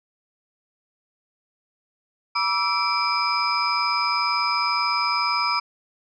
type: tone cluster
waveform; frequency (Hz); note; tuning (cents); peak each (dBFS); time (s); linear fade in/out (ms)
sine; 963 / 1161 / 1323 / 2336 / 5010; B5 / D6 / E6 / D7 / D#8; -44 / -20 / +6 / -10 / +11; -26; 2.35-5.6; 10
effects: tanh soft clip ceiling -10 dBFS